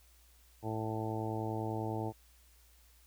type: harmonic tone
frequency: 110 Hz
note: A2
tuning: in tune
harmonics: 1 / 2 / 3 / 4 / 5 / 6 / 7 / 8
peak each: -38 / -44 / -40 / -43 / -47 / -46 / -44 / -44 dBFS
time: 0.62-2.13 s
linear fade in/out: 50 ms
effects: added 59 Hz sine -62 dBFS peak until 3.06 s + white hiss -66 dBFS RMS until 3.06 s